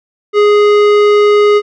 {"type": "tone with tanh clipping", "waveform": "sine", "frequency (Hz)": 415.3, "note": "G#4", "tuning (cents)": 0, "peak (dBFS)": -7, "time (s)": [0.33, 1.62], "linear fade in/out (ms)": 50, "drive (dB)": 16, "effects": []}